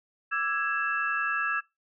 sine tone cluster, 1175 / 1327 / 1657 / 2660 Hz, D6 / E6 / G#6 / E7, +1 / +11 / -4 / +15 cents, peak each -37 / -30 / -28 / -35 dBFS, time 0.31-1.61 s, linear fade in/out 20 ms, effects noise-tail reverb RT60 0.2 s tail -21 dB re dry

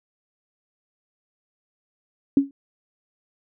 sine tone with exponential decay, 277.2 Hz, C#4, in tune, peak -9 dBFS, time 2.37-2.51 s, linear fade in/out 2 ms, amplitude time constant 30 ms, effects none

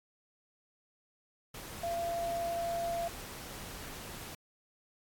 sine tone in noise, 682 Hz, F5, 41 cents flat, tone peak -32 dBFS, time 1.83-3.08 s, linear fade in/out 5 ms, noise pink, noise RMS -45 dBFS, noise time 1.54-4.35 s, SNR +10 dB, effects AAC 64 kbps

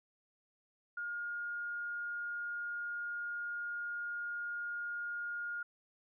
sine tone, 1422 Hz, F6, 31 cents sharp, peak -37 dBFS, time 0.97-5.63 s, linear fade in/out 5 ms, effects none

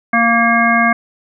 harmonic tone with a mistuned harmonic, 232.1 Hz, A#3, 7 cents flat, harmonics 1 / 3 / 5 / 7 / 9, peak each -16 / -16 / -16 / -16 / -16 dBFS, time 0.13-0.93 s, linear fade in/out 5 ms, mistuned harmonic 9, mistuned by +46 cents, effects none

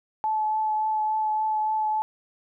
sine tone with vibrato, 864 Hz, A5, 32 cents flat, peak -22 dBFS, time 0.24-2.02 s, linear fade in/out 0 ms, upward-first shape triangle, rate 3.5 Hz, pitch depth 15 cents each way, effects none

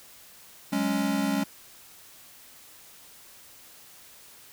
square chord, F# suspended second, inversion none, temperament equal with one note detuned, 186.61 / 207.7 / 277.2 Hz, F#3 / G#3 / C#4, +15 / 0 / 0 cents, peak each -33 / -29 / -28 dBFS, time 0.72-1.44 s, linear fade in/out 10 ms, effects white hiss -51 dBFS RMS until 4.52 s

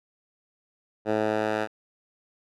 10% pulse tone with band-pass filter sweep, 107.8 Hz, A2, 35 cents flat, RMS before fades -26 dBFS, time 1.05-1.68 s, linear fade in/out 50 ms, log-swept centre 550 to 1100 Hz, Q 0.85, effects none

